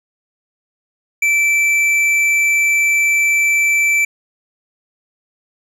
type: tone with tanh clipping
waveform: sine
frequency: 2328 Hz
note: D7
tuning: 16 cents flat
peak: -13 dBFS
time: 1.22-4.05 s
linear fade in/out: 5 ms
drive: 9 dB
effects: none